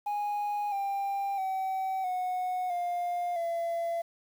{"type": "tone with pitch steps", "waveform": "sine", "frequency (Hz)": [826, 793.7, 762.7, 732.9, 704.3, 676.8], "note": ["G#5", "G5", "G5", "F#5", "F5", "E5"], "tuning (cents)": [-10, 21, -48, -17, 14, 45], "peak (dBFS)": -26, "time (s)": [0.06, 4.02], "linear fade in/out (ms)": 10, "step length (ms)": 660, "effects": ["tanh soft clip ceiling -28 dBFS", "9-bit"]}